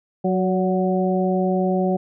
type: harmonic tone with a mistuned harmonic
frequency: 185 Hz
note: F#3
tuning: in tune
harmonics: 1 / 2 / 3 / 4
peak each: -20 / -23 / -25 / -26 dBFS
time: 0.24-1.97 s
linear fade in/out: 10 ms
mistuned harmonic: 3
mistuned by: +34 cents
effects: none